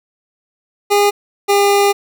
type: tone pair in turn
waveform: 25% pulse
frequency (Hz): 408.1 / 403.2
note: G#4 / G4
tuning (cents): -30 / +49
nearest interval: unison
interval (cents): 21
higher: first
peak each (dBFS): -6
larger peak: neither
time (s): 0.9-1.11 / 1.48-1.93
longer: second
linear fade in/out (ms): 20
effects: none